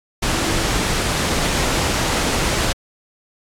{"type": "tone in noise", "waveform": "sine", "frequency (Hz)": 329.6, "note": "E4", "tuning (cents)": 0, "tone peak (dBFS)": -28, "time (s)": [0.34, 0.7], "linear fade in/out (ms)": 10, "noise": "pink", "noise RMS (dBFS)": -19, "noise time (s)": [0.22, 2.73], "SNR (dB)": -12, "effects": ["low-pass 9000 Hz 12 dB/octave", "AAC 64 kbps"]}